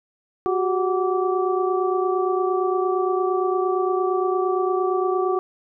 sine tone cluster, 366.4 / 395.1 / 743 / 1160 Hz, F#4 / G4 / F#5 / D6, -17 / +14 / +7 / -22 cents, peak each -21 / -26 / -27 / -27 dBFS, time 0.46-5.39 s, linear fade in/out 0 ms, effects none

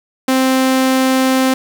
sawtooth tone, 261.6 Hz, C4, in tune, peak -7 dBFS, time 0.28-1.54 s, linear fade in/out 5 ms, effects 7-bit

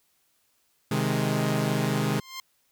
sawtooth chord, Ab major, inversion first, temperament equal, 130.81 / 155.56 / 207.7 Hz, C3 / Eb3 / Ab3, 0 / 0 / 0 cents, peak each -24 dBFS, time 0.91-2.2 s, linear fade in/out 5 ms
10% pulse tone with exponential growth, 1053 Hz, C6, 11 cents sharp, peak -24 dBFS, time 2.02-2.4 s, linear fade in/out 2 ms, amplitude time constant 81 ms
effects white hiss -69 dBFS RMS until 2.71 s

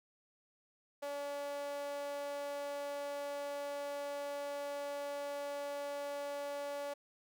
sawtooth tone with high-pass filter, 285.4 Hz, D4, 49 cents flat, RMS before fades -41 dBFS, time 1.02-6.94 s, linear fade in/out 10 ms, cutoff 610 Hz, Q 4.1, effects none

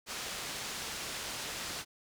white low-pass noise, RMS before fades -40 dBFS, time 0.06-1.85 s, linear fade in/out 50 ms, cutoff 6300 Hz, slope 12 dB/octave, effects none

